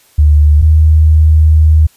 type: tone pair in turn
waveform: sine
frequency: 74.6 / 77.98 Hz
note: D2 / D#2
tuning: +28 / +4 cents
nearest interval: minor second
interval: 76 cents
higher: second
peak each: -3 dBFS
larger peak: neither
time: 0.18-0.62 / 0.62-1.87 s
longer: second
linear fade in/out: 10 ms
effects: white hiss -48 dBFS RMS until 1.96 s + resampled to 32000 Hz